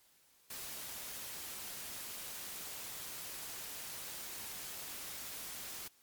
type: noise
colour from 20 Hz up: white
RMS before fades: -45 dBFS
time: 0.5-5.88 s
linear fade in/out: 5 ms
effects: white hiss -68 dBFS RMS until 6.02 s + MP3 96 kbps